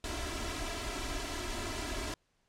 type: noise with comb filter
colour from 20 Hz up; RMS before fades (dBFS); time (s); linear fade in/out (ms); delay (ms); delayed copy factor
pink; -37; 0.04-2.14; 2; 3; +1
effects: pink hiss -75 dBFS RMS until 2.48 s + low-pass 8000 Hz 12 dB/octave